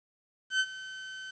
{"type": "tone with ADSR envelope", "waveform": "30% pulse", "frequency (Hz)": 1531, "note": "G6", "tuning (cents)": -41, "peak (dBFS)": -20, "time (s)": [0.5, 1.31], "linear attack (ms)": 98, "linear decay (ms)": 54, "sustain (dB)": -17, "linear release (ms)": 7, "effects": ["resampled to 16000 Hz", "10-bit"]}